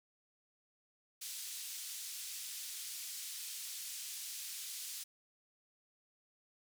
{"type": "band-pass noise", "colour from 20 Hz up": "white", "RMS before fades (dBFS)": -45, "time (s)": [1.21, 5.04], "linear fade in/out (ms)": 10, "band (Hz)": [3300, 11000], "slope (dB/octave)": 12, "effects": []}